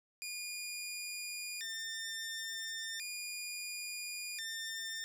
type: tone with vibrato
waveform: 15% pulse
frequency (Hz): 2093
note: C7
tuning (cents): 0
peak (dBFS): -33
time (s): 0.22-5.04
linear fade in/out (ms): 0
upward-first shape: square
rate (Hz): 0.36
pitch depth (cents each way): 260
effects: none